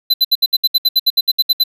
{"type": "tone bursts", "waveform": "square", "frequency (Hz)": 4028, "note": "B7", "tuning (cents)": 33, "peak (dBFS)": -9, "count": 15, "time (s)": [0.1, 1.638], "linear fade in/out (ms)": 10, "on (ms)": 40, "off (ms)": 67, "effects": []}